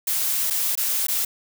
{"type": "noise with dropouts", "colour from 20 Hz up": "blue", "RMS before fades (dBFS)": -23, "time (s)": [0.07, 1.25], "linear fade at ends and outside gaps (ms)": 5, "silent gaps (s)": [[0.502, 0.506], [0.754, 0.774], [1.069, 1.083]], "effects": []}